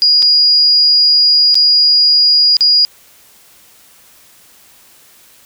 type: tone with dropouts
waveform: sine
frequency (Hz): 4876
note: D#8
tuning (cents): -36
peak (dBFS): -6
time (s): 0.02-2.85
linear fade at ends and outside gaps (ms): 0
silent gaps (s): 0.222-0.226 / 1.544-1.554 / 2.568-2.608
effects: white hiss -45 dBFS RMS until 5.45 s